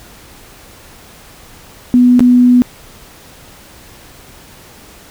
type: tone with dropouts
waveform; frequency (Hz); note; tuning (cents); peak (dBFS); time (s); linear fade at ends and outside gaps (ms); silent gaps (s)
sine; 246.9; B3; 0; -4; 1.94-2.62; 0; 2.194-2.205
effects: pink hiss -39 dBFS RMS until 5.1 s